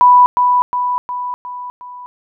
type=tone with echo; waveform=sine; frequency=987.8 Hz; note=B5; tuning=in tune; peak=-4 dBFS; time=0.01-0.26 s; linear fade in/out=0 ms; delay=360 ms; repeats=5; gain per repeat=-5 dB; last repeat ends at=2.06 s; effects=none